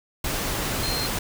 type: tone in noise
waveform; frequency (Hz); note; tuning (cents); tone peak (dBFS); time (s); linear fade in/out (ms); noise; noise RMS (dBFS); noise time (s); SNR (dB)
sine; 4186; C8; 0; -28; 0.83-1.07; 5; pink; -27; 0.24-1.19; -4
effects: none